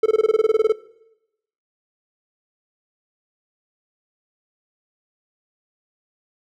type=tone bursts; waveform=triangle; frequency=440 Hz; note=A4; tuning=in tune; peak=-10 dBFS; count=14; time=0.03-0.723 s; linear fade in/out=5 ms; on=30 ms; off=21 ms; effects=noise-tail reverb RT60 0.9 s tail -19 dB re dry